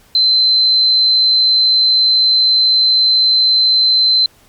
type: tone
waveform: sine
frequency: 4078 Hz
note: C8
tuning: 45 cents flat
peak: -8 dBFS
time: 0.15-4.26 s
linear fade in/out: 2 ms
effects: pink hiss -49 dBFS RMS until 4.48 s + MP3 96 kbps